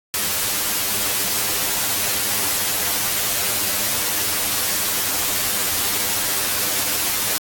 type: noise with comb filter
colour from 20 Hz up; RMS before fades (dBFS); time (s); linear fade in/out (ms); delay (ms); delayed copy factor
white; -21; 0.14-7.38; 0; 10; +0.8
effects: AAC 64 kbps